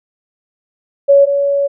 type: tone pair in turn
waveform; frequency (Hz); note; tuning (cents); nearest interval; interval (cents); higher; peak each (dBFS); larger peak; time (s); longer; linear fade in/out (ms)
sine; 560 / 562.8; C#5 / C#5; +18 / +26; unison; 8; second; -4 / -11; first; 1.08-1.26 / 1.26-1.68; second; 20
effects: none